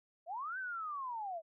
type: linear two-way sweep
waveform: sine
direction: up then down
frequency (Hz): 622.3 to 1568 to 622.3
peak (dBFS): -38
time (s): 0.26-1.42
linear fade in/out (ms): 50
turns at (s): 0.58
effects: none